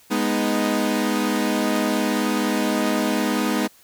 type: chord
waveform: sawtooth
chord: G# minor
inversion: none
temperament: equal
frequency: 207.7 / 246.9 / 311.1 Hz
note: G#3 / B3 / D#4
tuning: 0 / 0 / 0 cents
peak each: -20 dBFS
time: 0.1-3.68 s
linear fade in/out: 20 ms
effects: white hiss -53 dBFS RMS until 3.83 s